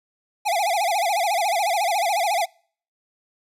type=tone with vibrato; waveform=square; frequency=753 Hz; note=F#5; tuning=30 cents sharp; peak=-20 dBFS; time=0.45-2.46 s; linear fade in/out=20 ms; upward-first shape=sine; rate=14 Hz; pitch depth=210 cents each way; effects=noise-tail reverb RT60 0.5 s tail -26 dB re dry + resampled to 32000 Hz